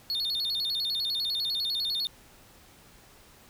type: tone with vibrato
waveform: triangle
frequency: 3976 Hz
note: B7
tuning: 11 cents sharp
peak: -26 dBFS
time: 0.1-2.07 s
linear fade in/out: 0 ms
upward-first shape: square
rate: 10 Hz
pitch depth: 160 cents each way
effects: pink hiss -55 dBFS RMS until 3.49 s